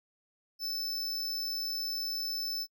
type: tone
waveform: square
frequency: 5274 Hz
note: E8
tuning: in tune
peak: -33 dBFS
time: 0.59-2.67 s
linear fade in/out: 50 ms
effects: noise-tail reverb RT60 0.1 s tail -26 dB re dry